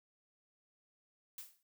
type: noise with exponential decay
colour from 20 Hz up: blue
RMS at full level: -44 dBFS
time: 1.38-1.63 s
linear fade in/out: 2 ms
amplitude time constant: 53 ms
effects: noise-tail reverb RT60 0.1 s tail -21 dB re dry